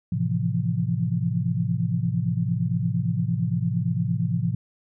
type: chord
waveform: sine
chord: F major seventh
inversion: first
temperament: equal with one note detuned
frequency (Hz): 110 / 130.81 / 165.86 / 174.61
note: A2 / C3 / E3 / F3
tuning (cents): 0 / 0 / +11 / 0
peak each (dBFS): -27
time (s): 0.12-4.55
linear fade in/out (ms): 5
effects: none